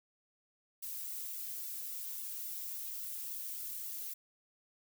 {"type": "noise with flanger", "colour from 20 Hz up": "violet", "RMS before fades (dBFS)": -42, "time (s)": [0.82, 4.14], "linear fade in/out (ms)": 10, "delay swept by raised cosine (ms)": [1.4, 2.5], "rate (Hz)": 3.6, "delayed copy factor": 0.9, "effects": []}